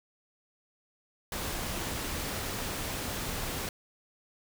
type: noise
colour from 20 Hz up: pink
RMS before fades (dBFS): -35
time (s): 1.32-3.69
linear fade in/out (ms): 2
effects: none